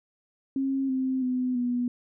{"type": "tone with pitch steps", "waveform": "sine", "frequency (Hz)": [270, 261.3, 252.8, 244.6], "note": ["C#4", "C4", "B3", "B3"], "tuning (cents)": [-45, -2, 41, -16], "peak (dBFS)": -24, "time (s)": [0.56, 1.88], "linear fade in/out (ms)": 2, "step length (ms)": 330, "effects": []}